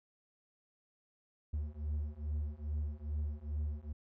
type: beating tone pair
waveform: triangle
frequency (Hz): 73.42 / 75.82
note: D2 / D#2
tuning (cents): 0 / -44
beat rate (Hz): 2.4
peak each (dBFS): -37 / -36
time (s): 1.53-3.93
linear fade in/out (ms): 10
effects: none